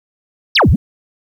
sine exponential two-way sweep, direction down then up, 5920 to 58.27 to 288.1 Hz, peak -6 dBFS, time 0.55-0.76 s, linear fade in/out 10 ms, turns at 0.7 s, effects tanh soft clip ceiling -2 dBFS + 8-bit

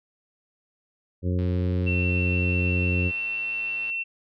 harmonic tone, 90 Hz, F#2, 47 cents flat, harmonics 1 / 2 / 3 / 4 / 5 / 6, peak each -23 / -29 / -33 / -35 / -37 / -39 dBFS, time 1.22-3.12 s, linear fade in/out 50 ms
click train, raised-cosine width 0.3 ms, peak -30 dBFS, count 272, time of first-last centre 1.39-3.899 s, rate 108 Hz
sine tone, 2703 Hz, E7, 43 cents sharp, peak -26 dBFS, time 1.86-4.04 s, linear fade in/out 20 ms
effects none

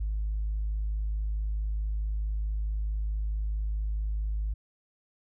sine tone, 52.3 Hz, G#1, 13 cents sharp, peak -26 dBFS, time 0-4.54 s, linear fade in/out 10 ms, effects tanh soft clip ceiling -24 dBFS

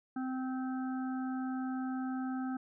harmonic tone, 259.2 Hz, C4, 16 cents flat, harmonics 1 / 3 / 5 / 6, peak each -34 / -44 / -48 / -50 dBFS, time 0.16-2.57 s, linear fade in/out 5 ms, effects none

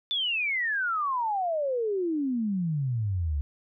sine exponential sweep, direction down, 3545 to 68.6 Hz, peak -25 dBFS, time 0.11-3.41 s, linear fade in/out 0 ms, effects none

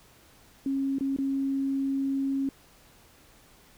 sine tone with dropouts, 272.3 Hz, C#4, 31 cents flat, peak -25 dBFS, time 0.66-2.49 s, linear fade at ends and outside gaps 2 ms, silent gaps 0.985-1.008 / 1.164-1.186 s, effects pink hiss -57 dBFS RMS until 3.77 s

